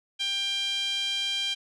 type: tone with band-pass filter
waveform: 5% pulse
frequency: 793 Hz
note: G5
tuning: 20 cents sharp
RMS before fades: -29 dBFS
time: 0.19-1.55 s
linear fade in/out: 20 ms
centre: 3100 Hz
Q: 4.7
effects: none